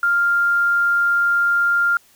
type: tone with quantisation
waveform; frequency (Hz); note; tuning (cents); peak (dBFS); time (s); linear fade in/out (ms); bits
sine; 1398; F6; +1; -14; 0.03-1.97; 2; 7
effects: white hiss -54 dBFS RMS until 2.15 s